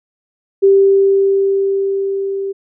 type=tone with level ramp; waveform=sine; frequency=392.1 Hz; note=G4; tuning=in tune; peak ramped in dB=-5 to -18 dBFS; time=0.62-2.53 s; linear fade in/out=20 ms; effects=none